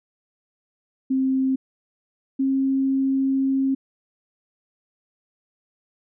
sine tone pair in turn, 264 / 268.6 Hz, C4 / C4, +16 / +46 cents, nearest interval unison, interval 30 cents, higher second, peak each -18 dBFS, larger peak neither, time 1.1-1.56 / 2.39-3.75 s, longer second, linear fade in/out 10 ms, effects none

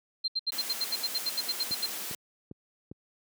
sine tone bursts, 4160 Hz, C8, 11 cents flat, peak -26 dBFS, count 15, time 0.24-1.863 s, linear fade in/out 10 ms, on 41 ms, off 72 ms
white high-pass noise, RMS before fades -37 dBFS, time 0.52-2.15 s, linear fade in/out 2 ms, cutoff 190 Hz, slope 24 dB/octave
click train, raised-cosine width 3 ms, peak -28 dBFS, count 4, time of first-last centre 1.71-2.915 s, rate 2.49 Hz
effects high-pass 100 Hz 12 dB/octave

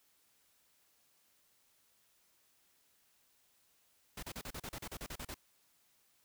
pink noise bursts, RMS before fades -44 dBFS, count 13, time 4.17-5.343 s, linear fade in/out 5 ms, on 57 ms, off 36 ms, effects white hiss -72 dBFS RMS until 6.24 s

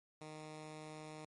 10% pulse tone, 154.6 Hz, D#3, 11 cents flat, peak -40 dBFS, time 0.21-1.25 s, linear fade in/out 2 ms, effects MP3 48 kbps

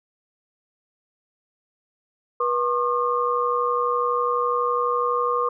sine tone cluster, 485.3 / 1075 / 1207 Hz, B4 / C6 / D6, -30 / +47 / +47 cents, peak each -24 dBFS, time 2.4-5.49 s, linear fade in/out 5 ms, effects none

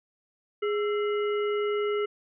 harmonic tone with a mistuned harmonic, 415.3 Hz, G#4, in tune, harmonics 1 / 3 / 5 / 7, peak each -25 / -35 / -39 / -42 dBFS, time 0.62-2.06 s, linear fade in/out 10 ms, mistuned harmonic 3, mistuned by +120 cents, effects none

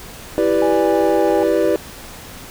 triangle chord, E minor seventh, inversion none, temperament equal, 329.6 / 392 / 493.9 / 587.3 Hz, E4 / G4 / B4 / D5, 0 / 0 / 0 / 0 cents, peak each -17 dBFS, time 0.38-1.76 s, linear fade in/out 0 ms
sine tone with pitch glide, 827 to 819.9 Hz, G#5 to G#5, -8 to -22 cents, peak -21 dBFS, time 0.62-1.43 s, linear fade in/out 0 ms, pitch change -14 cents, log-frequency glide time 0.75-0.92 s
effects pink hiss -36 dBFS RMS until 2.5 s

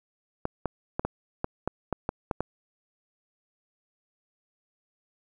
clicks, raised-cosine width 1 ms, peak -13 dBFS, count 10, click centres 0.454 / 0.657 / 0.995 / 1.05 / 1.444 / 1.676 / 1.927 / 2.091 / 2.312 / 2.406 s, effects 9-bit

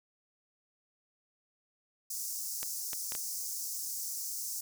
pink high-pass noise, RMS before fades -38 dBFS, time 2.1-4.61 s, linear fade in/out 5 ms, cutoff 5300 Hz, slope 48 dB/octave
clicks, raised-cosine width 0.2 ms, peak -22 dBFS, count 4, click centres 2.63 / 2.932 / 3.121 / 3.151 s
effects none

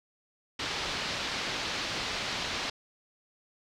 white low-pass noise, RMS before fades -34 dBFS, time 0.59-2.7 s, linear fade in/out 5 ms, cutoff 4800 Hz, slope 24 dB/octave, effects none

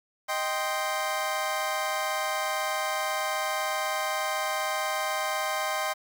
25% pulse chord, C minor, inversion first, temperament equal, 622.3 / 784 / 1046.5 Hz, Eb5 / G5 / C6, 0 / 0 / 0 cents, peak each -28 dBFS, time 0.28-5.94 s, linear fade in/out 20 ms, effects 9-bit

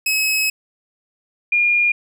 sawtooth / sine tone pair in turn, 2564 / 2420 Hz, E7 / D#7, -49 / -49 cents, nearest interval minor second, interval 100 cents, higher first, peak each -13 dBFS, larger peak neither, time 0.06-0.5 / 1.52-1.92 s, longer first, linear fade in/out 5 ms, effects none

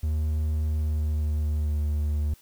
triangle tone with pitch glide, 77 to 75.02 Hz, D#2 to D2, -17 to +37 cents, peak -21 dBFS, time 0.03-2.34 s, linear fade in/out 5 ms, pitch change -46 cents, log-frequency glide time 0.61-1.76 s, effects white hiss -57 dBFS RMS until 2.41 s

